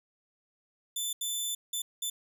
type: tone bursts at uneven times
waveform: 15% pulse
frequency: 3520 Hz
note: A7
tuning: in tune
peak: -24 dBFS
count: 4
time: 0.96-1.13 / 1.21-1.55 / 1.73-1.82 / 2.02-2.1 s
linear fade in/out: 5 ms
effects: none